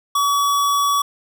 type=tone; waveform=square; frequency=1136 Hz; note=C#6; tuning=42 cents sharp; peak=-16 dBFS; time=0.15-1.02 s; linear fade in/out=5 ms; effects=none